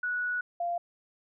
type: tone pair in turn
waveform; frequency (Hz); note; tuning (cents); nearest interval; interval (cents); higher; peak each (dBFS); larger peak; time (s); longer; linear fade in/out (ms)
sine; 1469 / 693.3; F#6 / F5; -13 / -13; octave + minor second; 1300; first; -28; neither; 0.03-0.41 / 0.6-0.78; first; 5
effects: none